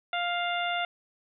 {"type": "harmonic tone with a mistuned harmonic", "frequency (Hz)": 700, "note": "F5", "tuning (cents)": 4, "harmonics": [1, 2, 3, 4, 5], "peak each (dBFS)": [-30, -33, -35, -36, -37], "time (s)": [0.13, 0.85], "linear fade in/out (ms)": 2, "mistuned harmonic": 5, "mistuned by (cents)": 15, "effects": []}